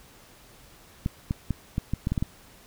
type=clicks; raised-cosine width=5 ms; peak=-13 dBFS; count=9; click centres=1.061 / 1.309 / 1.507 / 1.781 / 1.936 / 2.071 / 2.12 / 2.178 / 2.225 s; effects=pink hiss -53 dBFS RMS until 2.66 s